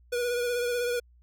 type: tone with vibrato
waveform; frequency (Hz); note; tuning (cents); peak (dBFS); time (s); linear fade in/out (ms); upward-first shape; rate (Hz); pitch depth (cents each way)
square; 484.5; B4; -33; -27; 0.12-1; 10; sine; 16; 29
effects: added 60 Hz sine -55 dBFS peak until 1.22 s